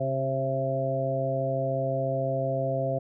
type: harmonic tone with a mistuned harmonic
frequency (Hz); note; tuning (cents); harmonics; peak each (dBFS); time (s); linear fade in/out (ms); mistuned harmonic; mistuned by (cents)
133.8; C3; +39; 1 / 2 / 3 / 4 / 5; -30 / -37 / -37 / -30 / -29; 0-2.99; 10; 3; -25
effects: none